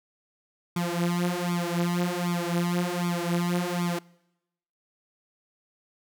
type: tone with flanger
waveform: sawtooth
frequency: 174.61 Hz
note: F3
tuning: in tune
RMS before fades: -27 dBFS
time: 0.76-3.99 s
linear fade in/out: 5 ms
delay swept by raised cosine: 0.86 to 6.76 ms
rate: 1.3 Hz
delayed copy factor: +1
effects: noise-tail reverb RT60 0.9 s tail -24 dB re dry